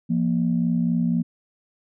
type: tone pair together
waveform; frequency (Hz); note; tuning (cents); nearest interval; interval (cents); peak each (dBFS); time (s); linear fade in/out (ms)
sine; 172.03 / 236; F3 / A#3; -26 / +22; perfect fourth; 548; -21; 0.09-1.23; 20
effects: tanh soft clip ceiling -11 dBFS